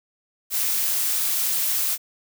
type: noise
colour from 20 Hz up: blue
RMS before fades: -23 dBFS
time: 0.5-1.98 s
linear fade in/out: 50 ms
effects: none